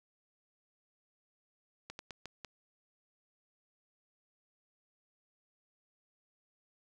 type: slowing click train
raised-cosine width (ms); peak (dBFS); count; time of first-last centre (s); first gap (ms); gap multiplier
0.2; -26; 5; 1.9-2.447; 91; 1.28
effects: none